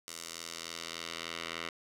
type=tone with band-pass filter sweep; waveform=10% pulse; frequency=83.4 Hz; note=E2; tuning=21 cents sharp; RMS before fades=-42 dBFS; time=0.08-1.69 s; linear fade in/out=0 ms; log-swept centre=7500 to 2500 Hz; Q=1; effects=none